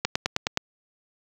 click train, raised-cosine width 0.2 ms, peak -5 dBFS, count 6, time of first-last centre 0.05-0.574 s, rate 9.55 Hz, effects high-pass 60 Hz 12 dB/octave + 7-bit

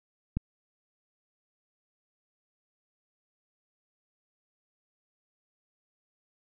click, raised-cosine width 5 ms, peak -16 dBFS, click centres 0.37 s, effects none

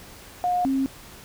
sine tone pair in turn, 717 / 268.6 Hz, F5 / C4, +45 / +46 cents, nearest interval octave + perfect fourth, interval 1699 cents, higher first, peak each -20 dBFS, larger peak neither, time 0.44-0.65 / 0.65-0.86 s, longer neither, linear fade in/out 0 ms, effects pink hiss -45 dBFS RMS until 1.24 s

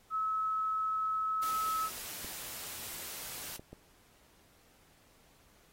sine tone, 1293 Hz, E6, 34 cents flat, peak -30 dBFS, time 0.1-1.9 s, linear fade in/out 50 ms
white noise, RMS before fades -43 dBFS, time 1.42-3.57 s, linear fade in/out 10 ms
clicks, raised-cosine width 2 ms, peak -33 dBFS, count 3, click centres 2.246 / 3.595 / 3.73 s
effects pink hiss -65 dBFS RMS until 5.72 s + AAC 48 kbps

